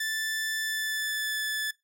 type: tone with pitch glide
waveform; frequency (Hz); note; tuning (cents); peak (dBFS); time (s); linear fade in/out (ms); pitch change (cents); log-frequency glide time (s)
sawtooth; 1760 to 1736.8; A6 to A6; 0 to -23; -25; 0-1.71; 5; -23; 0.6-1.37
effects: noise-tail reverb RT60 0.2 s tail -20 dB re dry